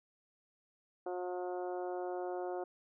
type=harmonic tone; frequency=180 Hz; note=F#3; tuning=47 cents flat; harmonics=2 / 3 / 4 / 5 / 6 / 7 / 8; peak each=-39 / -43 / -42 / -51 / -56 / -56 / -57 dBFS; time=1.06-2.64 s; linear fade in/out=5 ms; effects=none